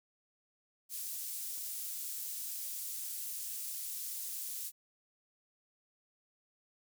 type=high-pass noise; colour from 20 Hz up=pink; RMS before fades=-41 dBFS; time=0.89-4.72 s; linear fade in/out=50 ms; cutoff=9000 Hz; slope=12 dB/octave; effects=none